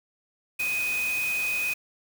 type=tone in noise; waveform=sine; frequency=2500 Hz; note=D#7; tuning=8 cents sharp; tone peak=-25 dBFS; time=0.59-1.74 s; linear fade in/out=10 ms; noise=white; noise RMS=-36 dBFS; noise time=0.59-1.74 s; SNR=+8 dB; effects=none